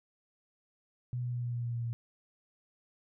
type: tone with pitch steps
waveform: sine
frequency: 123.47 / 122.55 / 121.63 / 120.72 / 119.82 / 118.92 / 118.03 / 117.15 Hz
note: B2 / B2 / B2 / B2 / A#2 / A#2 / A#2 / A#2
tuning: 0 / -13 / -26 / -39 / +48 / +35 / +22 / +9 cents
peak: -32 dBFS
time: 1.13-1.93 s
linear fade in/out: 0 ms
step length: 100 ms
effects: none